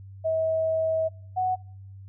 sine tone pair in turn, 642 / 740.9 Hz, E5 / F#5, -46 / +2 cents, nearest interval major second, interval 248 cents, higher second, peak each -22 dBFS, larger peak neither, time 0.24-1.09 / 1.36-1.56 s, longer first, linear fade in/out 20 ms, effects noise-tail reverb RT60 0.7 s tail -25 dB re dry + added 97 Hz sine -41 dBFS peak until 2.08 s

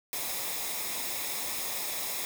white noise with comb filter, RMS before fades -34 dBFS, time 0.13-2.25 s, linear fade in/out 0 ms, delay 0.67 ms, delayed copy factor -0.55, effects none

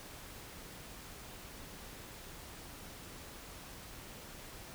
silence, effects pink hiss -50 dBFS RMS until 4.74 s

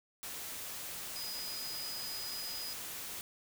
sine tone in noise, 4964 Hz, D#8, 5 cents flat, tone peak -41 dBFS, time 1.16-2.73 s, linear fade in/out 0 ms, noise white, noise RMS -43 dBFS, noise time 0.23-3.21 s, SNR -1 dB, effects none

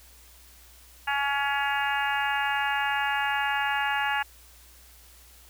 harmonic tone, 280.9 Hz, C#4, 23 cents sharp, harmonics 3 / 4 / 5 / 6 / 7 / 8 / 9 / 10, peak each -28 / -36 / -33 / -29 / -37 / -39 / -38 / -35 dBFS, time 1.07-4.23 s, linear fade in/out 10 ms, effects added 60 Hz sine -54 dBFS peak until 5.49 s + white hiss -54 dBFS RMS until 5.49 s

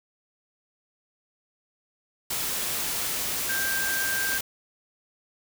sine tone in noise, 1581 Hz, G6, 14 cents sharp, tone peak -27 dBFS, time 3.49-4.38 s, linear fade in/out 5 ms, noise white, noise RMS -29 dBFS, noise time 2.3-4.41 s, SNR -1 dB, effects none

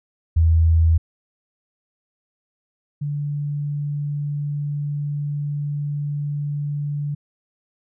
sine tone pair in turn, 81.7 / 145.57 Hz, E2 / D3, -15 / -15 cents, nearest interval minor seventh, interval 1000 cents, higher second, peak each -12 / -22 dBFS, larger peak first, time 0.36-0.98 / 3.01-7.15 s, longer second, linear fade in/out 10 ms, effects none

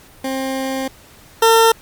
20% pulse tone pair in turn, 265.4 / 453.2 Hz, C4 / A#4, +25 / -49 cents, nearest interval major sixth, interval 926 cents, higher second, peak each -15 / -4 dBFS, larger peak second, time 0.24-0.88 / 1.42-1.72 s, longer first, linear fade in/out 5 ms, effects pink hiss -45 dBFS RMS until 1.81 s + Opus 48 kbps

